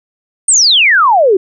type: exponential sweep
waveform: sine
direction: down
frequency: 8980 to 357.5 Hz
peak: -5 dBFS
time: 0.48-1.37 s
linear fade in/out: 5 ms
effects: none